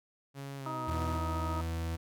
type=tone with pitch glide; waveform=sawtooth; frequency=138.59 to 122.76 Hz; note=C#3 to B2; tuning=0 to -10 cents; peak=-36 dBFS; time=0.34-1.2 s; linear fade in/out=50 ms; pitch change=-210 cents; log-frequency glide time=0.57-0.87 s
type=harmonic tone; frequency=315.2 Hz; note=D#4; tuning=23 cents sharp; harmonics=1 / 2 / 3 / 4; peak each=-43 / -44 / -40 / -39 dBFS; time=0.66-1.61 s; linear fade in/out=2 ms
type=tone; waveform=40% pulse; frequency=82.41 Hz; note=E2; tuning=in tune; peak=-32 dBFS; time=0.87-1.97 s; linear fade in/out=20 ms
effects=none